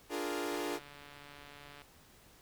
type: chord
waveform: sawtooth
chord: Bb dominant seventh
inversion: first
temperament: equal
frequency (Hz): 293.7 / 349.2 / 415.3 / 466.2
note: D4 / F4 / Ab4 / Bb4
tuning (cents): 0 / 0 / 0 / 0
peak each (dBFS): -36 / -36 / -37 / -38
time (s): 0.09-0.8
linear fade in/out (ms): 50
type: click train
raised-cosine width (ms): 0.3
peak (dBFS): -36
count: 188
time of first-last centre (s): 0.52-1.819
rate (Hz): 144
effects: pink hiss -61 dBFS RMS until 2.41 s